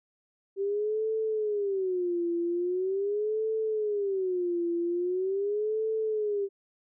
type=tone with vibrato; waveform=sine; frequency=387.8 Hz; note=G4; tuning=19 cents flat; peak=-26 dBFS; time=0.56-6.49 s; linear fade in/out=50 ms; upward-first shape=sine; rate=0.42 Hz; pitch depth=220 cents each way; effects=none